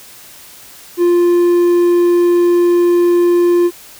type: tone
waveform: triangle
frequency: 349.2 Hz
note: F4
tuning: in tune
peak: -6 dBFS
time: 0.97-3.71 s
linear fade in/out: 50 ms
effects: white hiss -38 dBFS RMS until 3.99 s